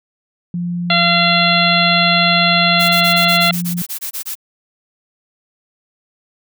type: tone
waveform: sine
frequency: 174.61 Hz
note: F3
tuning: in tune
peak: -18 dBFS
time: 0.54-3.82 s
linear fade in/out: 2 ms
type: harmonic tone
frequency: 686 Hz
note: F5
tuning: 31 cents flat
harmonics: 1 / 2 / 3 / 4 / 5 / 6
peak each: -18 / -18 / -18 / -18 / -18 / -18 dBFS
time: 0.9-3.51 s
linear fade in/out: 2 ms
type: noise bursts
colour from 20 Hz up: blue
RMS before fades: -24 dBFS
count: 13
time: 2.79-4.354 s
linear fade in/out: 20 ms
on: 100 ms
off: 22 ms
effects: none